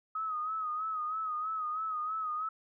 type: tone with vibrato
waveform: sine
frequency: 1265 Hz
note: D#6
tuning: 28 cents sharp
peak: -32 dBFS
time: 0.15-2.49 s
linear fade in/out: 5 ms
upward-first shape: sine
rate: 3.1 Hz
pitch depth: 59 cents each way
effects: none

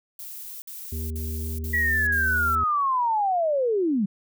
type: noise bursts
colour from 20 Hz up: violet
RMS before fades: -38 dBFS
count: 5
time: 0.19-2.552 s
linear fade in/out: 2 ms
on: 430 ms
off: 53 ms
type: harmonic tone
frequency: 79 Hz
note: D#2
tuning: 27 cents sharp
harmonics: 1 / 3 / 5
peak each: -28 / -38 / -42 dBFS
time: 0.92-2.64 s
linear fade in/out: 5 ms
type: linear sweep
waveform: sine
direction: down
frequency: 1947 to 182.9 Hz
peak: -20 dBFS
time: 1.73-4.06 s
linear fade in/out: 10 ms
effects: none

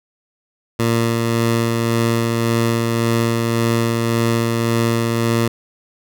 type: tone with tremolo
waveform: 15% pulse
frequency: 115.7 Hz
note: A#2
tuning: 13 cents flat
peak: -8 dBFS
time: 0.79-5.48 s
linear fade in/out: 5 ms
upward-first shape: sine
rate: 1.8 Hz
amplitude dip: 25%
effects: none

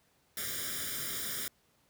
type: noise with comb filter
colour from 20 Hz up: white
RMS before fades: -37 dBFS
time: 0.37-1.48 s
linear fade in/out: 2 ms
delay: 0.57 ms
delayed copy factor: +0.95
effects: pink hiss -70 dBFS RMS until 1.89 s + high-pass 60 Hz 12 dB/octave

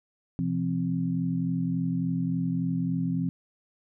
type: tone cluster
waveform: sine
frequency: 127 / 170.5 / 262 Hz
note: B2 / F3 / C4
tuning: +49 / -41 / +2 cents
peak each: -33 / -27 / -30 dBFS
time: 0.39-3.29 s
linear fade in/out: 0 ms
effects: none

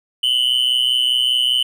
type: tone with amplitude modulation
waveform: triangle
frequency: 3001 Hz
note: F#7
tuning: 24 cents sharp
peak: -9 dBFS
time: 0.23-1.63 s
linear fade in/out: 5 ms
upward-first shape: sine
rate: 125 Hz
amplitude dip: 85%
effects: none

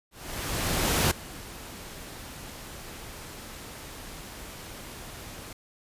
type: noise with ADSR envelope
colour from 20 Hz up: pink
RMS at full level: -23 dBFS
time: 0.11-5.53 s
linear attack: 1000 ms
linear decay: 6 ms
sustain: -19 dB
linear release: 4 ms
effects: resampled to 32000 Hz

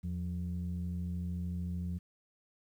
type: tone pair together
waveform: sine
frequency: 83.4 / 176.72 Hz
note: E2 / F3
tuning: +21 / +21 cents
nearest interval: octave + minor second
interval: 1300 cents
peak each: -35 / -36 dBFS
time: 0.03-1.99 s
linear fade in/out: 20 ms
effects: tanh soft clip ceiling -29 dBFS + 11-bit

